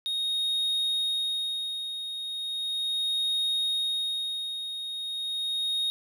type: tone with tremolo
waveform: triangle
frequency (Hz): 3729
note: A#7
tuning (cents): 0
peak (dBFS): -23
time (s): 0.06-5.9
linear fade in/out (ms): 0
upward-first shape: sine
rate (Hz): 0.37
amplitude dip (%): 60
effects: none